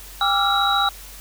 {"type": "tone cluster", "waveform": "sine", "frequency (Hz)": [797, 1168, 1341, 1395, 3867], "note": ["G5", "D6", "E6", "F6", "B7"], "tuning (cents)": [28, -10, 29, -2, -37], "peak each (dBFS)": [-21, -26, -24, -24, -21], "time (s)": [0.21, 0.89], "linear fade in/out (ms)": 2, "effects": ["added 47 Hz sine -41 dBFS peak until 1.2 s", "white hiss -41 dBFS RMS until 1.2 s"]}